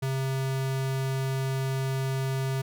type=tone; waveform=square; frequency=133.5 Hz; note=C3; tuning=35 cents sharp; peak=-27 dBFS; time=0.02-2.62 s; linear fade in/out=10 ms; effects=none